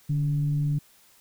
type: tone with frequency modulation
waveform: sine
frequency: 146.83 Hz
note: D3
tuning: in tune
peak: -22 dBFS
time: 0.09-0.79 s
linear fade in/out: 10 ms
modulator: 136 Hz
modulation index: 0.29
effects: white hiss -58 dBFS RMS until 1.2 s